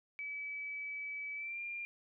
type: tone with pitch glide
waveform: sine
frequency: 2293 to 2393 Hz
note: D7 to D7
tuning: -42 to +32 cents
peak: -39 dBFS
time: 0.19-1.85 s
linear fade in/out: 0 ms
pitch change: +74 cents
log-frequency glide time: 1.35-1.6 s
effects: none